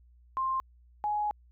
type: tone pair in turn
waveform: sine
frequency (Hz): 1054 / 837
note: C6 / G#5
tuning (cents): +12 / +13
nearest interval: major third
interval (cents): 399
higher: first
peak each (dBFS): -27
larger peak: neither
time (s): 0.37-0.6 / 1.04-1.31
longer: second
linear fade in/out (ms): 0
effects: added 60 Hz sine -56 dBFS peak until 1.51 s